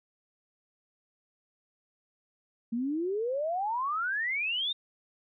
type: exponential sweep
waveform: sine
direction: up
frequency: 224.2 to 3729 Hz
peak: -28 dBFS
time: 2.72-4.73 s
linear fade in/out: 10 ms
effects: none